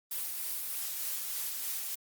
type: noise with tremolo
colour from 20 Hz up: blue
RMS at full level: -35 dBFS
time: 0.11-1.95 s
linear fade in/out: 5 ms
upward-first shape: sine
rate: 3.3 Hz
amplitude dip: 25%
effects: Opus 32 kbps